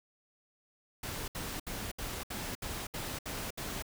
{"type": "noise bursts", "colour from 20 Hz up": "pink", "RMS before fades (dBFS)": -39, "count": 9, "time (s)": [1.03, 3.824], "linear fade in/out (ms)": 5, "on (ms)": 250, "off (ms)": 68, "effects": []}